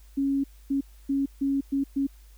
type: tone bursts at uneven times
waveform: sine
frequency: 275.7 Hz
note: C#4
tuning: 9 cents flat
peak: -22 dBFS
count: 6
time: 0.17-0.44 / 0.7-0.81 / 1.09-1.26 / 1.41-1.61 / 1.72-1.84 / 1.96-2.07 s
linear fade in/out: 10 ms
effects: added 51 Hz sine -48 dBFS peak until 2.37 s + white hiss -61 dBFS RMS until 2.37 s